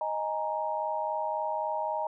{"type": "chord", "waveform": "sine", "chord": "D# suspended fourth", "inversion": "none", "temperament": "just", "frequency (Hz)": [622.3, 829.7, 933.4], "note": ["D#5", "G#5", "A#5"], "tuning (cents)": [0, -2, 2], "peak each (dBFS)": [-33, -34, -32], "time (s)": [0.01, 2.07], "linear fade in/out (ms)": 2, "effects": []}